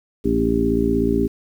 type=harmonic tone with a mistuned harmonic; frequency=56.4 Hz; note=A1; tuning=44 cents sharp; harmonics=1 / 2 / 3 / 4 / 5 / 6 / 7; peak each=-26 / -29 / -29 / -22 / -21 / -27 / -21 dBFS; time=0.24-1.28 s; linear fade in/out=20 ms; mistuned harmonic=7; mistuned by=+15 cents; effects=8-bit